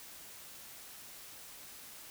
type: silence
effects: white hiss -51 dBFS RMS until 2.1 s